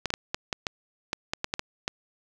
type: clicks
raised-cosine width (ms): 0.2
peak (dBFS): -10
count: 12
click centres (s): 0.057 / 0.104 / 0.139 / 0.345 / 0.528 / 0.668 / 1.131 / 1.335 / 1.444 / 1.539 / 1.594 / 1.879
effects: none